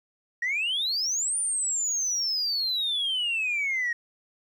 sine exponential two-way sweep, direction up then down, 1864.7 to 9397 to 1864.7 Hz, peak -23 dBFS, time 0.42-3.93 s, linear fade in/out 5 ms, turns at 1.38 s, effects tanh soft clip ceiling -22 dBFS + 10-bit

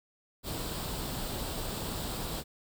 pink noise with comb filter, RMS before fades -36 dBFS, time 0.43-2.44 s, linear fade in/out 50 ms, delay 0.24 ms, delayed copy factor +0.5, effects none

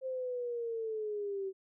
sine linear sweep, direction down, 527 to 380 Hz, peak -34 dBFS, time 0.01-1.53 s, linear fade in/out 50 ms, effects none

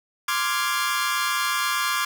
sawtooth chord, D half-diminished seventh, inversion third, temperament equal, 1046.5 / 1174.7 / 1396.9 / 1661.2 Hz, C6 / D6 / F6 / Ab6, 0 / 0 / 0 / 0 cents, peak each -24 / -23 / -25 / -25 dBFS, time 0.28-2.05 s, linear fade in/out 5 ms, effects none

